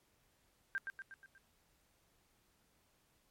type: tone with echo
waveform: sine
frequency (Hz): 1578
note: G6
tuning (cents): +11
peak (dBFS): -34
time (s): 0.75-0.78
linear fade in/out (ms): 0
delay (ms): 120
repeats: 5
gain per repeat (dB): -5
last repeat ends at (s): 1.38
effects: pink hiss -74 dBFS RMS until 3.3 s + MP3 64 kbps